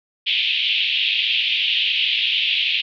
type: band-pass noise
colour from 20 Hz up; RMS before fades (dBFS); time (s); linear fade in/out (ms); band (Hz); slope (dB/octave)
pink; -20; 0.26-2.82; 20; 2600 to 3500; 48
effects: none

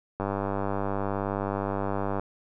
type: click train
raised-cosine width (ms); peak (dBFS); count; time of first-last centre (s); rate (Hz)
1; -15; 199; 0.2-2.196; 99.2
effects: none

